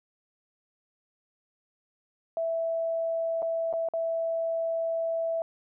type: tone with dropouts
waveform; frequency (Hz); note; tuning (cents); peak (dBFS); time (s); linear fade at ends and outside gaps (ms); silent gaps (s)
sine; 659.3; E5; 0; -26; 2.37-5.42; 1; 3.421-3.427 / 3.728-3.736 / 3.887-3.936
effects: none